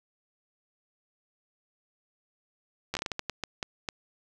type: slowing click train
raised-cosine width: 0.2 ms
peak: -14 dBFS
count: 12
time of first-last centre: 2.94-3.888 s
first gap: 12 ms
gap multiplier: 1.36
effects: none